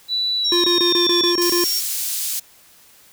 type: tone with pitch glide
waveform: sine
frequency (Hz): 3958 to 3486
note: B7 to A7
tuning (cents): +3 to -17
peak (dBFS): -18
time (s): 0.08-1.34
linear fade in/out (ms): 50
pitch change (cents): -220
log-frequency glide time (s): 0.37-1.19
type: tone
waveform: sine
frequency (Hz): 5540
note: F8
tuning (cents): -15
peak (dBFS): -20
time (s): 0.44-1.81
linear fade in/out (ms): 20
type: tone bursts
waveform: square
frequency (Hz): 349.2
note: F4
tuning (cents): 0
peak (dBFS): -18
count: 8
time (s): 0.52-1.641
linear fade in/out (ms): 2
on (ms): 120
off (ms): 23
type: high-pass noise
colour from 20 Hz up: pink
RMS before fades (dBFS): -24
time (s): 1.41-2.4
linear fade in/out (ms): 10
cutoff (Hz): 6200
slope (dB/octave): 12
effects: white hiss -50 dBFS RMS until 3.12 s